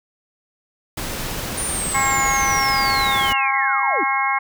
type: noise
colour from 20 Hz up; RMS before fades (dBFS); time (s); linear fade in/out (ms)
pink; -27; 0.97-3.33; 5
type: linear sweep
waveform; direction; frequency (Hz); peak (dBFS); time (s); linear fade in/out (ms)
sine; down; 9397 to 244.3; -23; 1.57-4.04; 10
type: harmonic tone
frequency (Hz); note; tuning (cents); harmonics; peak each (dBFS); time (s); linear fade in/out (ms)
270.2; C#4; -44; 3 / 4 / 5 / 6 / 7 / 8; -23 / -21 / -31 / -28 / -31 / -22; 1.94-4.39; 10
effects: none